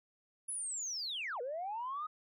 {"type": "linear two-way sweep", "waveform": "sine", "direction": "down then up", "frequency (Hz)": [10530, 466.2, 1268], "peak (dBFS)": -36, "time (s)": [0.48, 2.07], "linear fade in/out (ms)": 10, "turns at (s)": 1.41, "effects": ["tanh soft clip ceiling -32 dBFS"]}